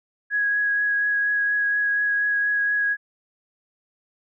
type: tone with vibrato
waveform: sine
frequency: 1661.2 Hz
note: G#6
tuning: in tune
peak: -19 dBFS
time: 0.3-2.97 s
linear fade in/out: 50 ms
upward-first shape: triangle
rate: 4.2 Hz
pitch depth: 15 cents each way
effects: none